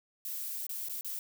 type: noise with dropouts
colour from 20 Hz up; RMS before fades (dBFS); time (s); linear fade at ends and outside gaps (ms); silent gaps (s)
violet; -38; 0.25-1.19; 1; 0.667-0.693 / 0.886-0.896 / 1.01-1.046
effects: none